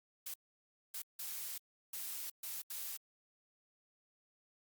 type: noise bursts at uneven times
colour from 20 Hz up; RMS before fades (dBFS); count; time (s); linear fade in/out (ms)
blue; -43; 6; 0.26-0.34 / 0.94-1.02 / 1.19-1.58 / 1.93-2.3 / 2.43-2.62 / 2.7-2.97; 5
effects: Opus 48 kbps